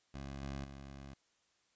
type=tone with level steps; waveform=15% pulse; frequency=68.6 Hz; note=C#2; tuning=17 cents flat; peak=-37 / -34 / -42 dBFS; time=0.14-1.14 s; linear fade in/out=5 ms; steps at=0.42 / 0.64 s; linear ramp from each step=2 ms; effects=white hiss -75 dBFS RMS until 1.75 s + resampled to 16000 Hz